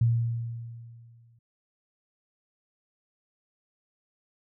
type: tone with exponential decay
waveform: sine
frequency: 116.54 Hz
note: A#2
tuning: in tune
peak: -18 dBFS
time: 0.01-1.39 s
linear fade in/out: 5 ms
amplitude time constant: 300 ms
effects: none